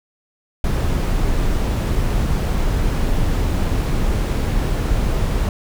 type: noise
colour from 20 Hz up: brown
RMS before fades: -18 dBFS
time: 0.64-5.49 s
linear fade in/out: 2 ms
effects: none